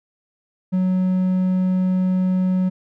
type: tone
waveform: triangle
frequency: 185 Hz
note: F#3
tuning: in tune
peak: -14 dBFS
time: 0.72-2.7 s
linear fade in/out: 20 ms
effects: none